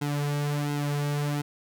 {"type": "tone with flanger", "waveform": "sawtooth", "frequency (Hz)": 145.5, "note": "D3", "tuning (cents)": -16, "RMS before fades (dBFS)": -28, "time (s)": [0.01, 1.42], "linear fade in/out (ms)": 10, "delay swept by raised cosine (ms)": [1.7, 4], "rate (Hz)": 1.4, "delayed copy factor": -0.7, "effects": []}